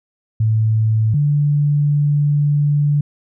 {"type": "tone pair in turn", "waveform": "sine", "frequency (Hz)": [110, 146.03], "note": ["A2", "D3"], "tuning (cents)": [0, -9], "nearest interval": "perfect fourth", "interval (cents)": 491, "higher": "second", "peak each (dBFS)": -12, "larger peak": "neither", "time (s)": [[0.4, 1.14], [1.14, 3.01]], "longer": "second", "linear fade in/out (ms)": 5, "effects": []}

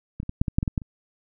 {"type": "clicks", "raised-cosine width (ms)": 5, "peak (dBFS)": [-17, -25, -17, -6, -13, -7, -12, -12, -11, -26], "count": 10, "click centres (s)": [0.201, 0.231, 0.294, 0.415, 0.482, 0.585, 0.629, 0.678, 0.778, 0.818], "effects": []}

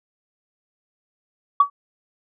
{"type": "tone with exponential decay", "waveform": "sine", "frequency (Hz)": 1138, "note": "C#6", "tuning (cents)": 45, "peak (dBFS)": -6, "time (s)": [1.6, 1.7], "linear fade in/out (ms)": 5, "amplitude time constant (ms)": 21, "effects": ["tanh soft clip ceiling -2 dBFS"]}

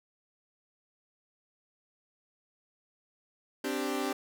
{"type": "chord", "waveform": "sawtooth", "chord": "C suspended second", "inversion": "none", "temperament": "equal", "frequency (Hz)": [261.6, 293.7, 392], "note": ["C4", "D4", "G4"], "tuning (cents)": [0, 0, 0], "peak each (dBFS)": [-31, -31, -31], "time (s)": [3.64, 4.13], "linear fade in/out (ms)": 5, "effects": []}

